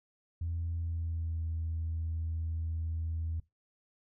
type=tone with pitch glide; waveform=sine; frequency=83.9 to 81.42 Hz; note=E2 to E2; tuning=+31 to -21 cents; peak=-31 dBFS; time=0.41-3.4 s; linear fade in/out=5 ms; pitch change=-52 cents; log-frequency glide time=0.75-1.45 s; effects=noise-tail reverb RT60 0.2 s tail -21 dB re dry + tanh soft clip ceiling -28 dBFS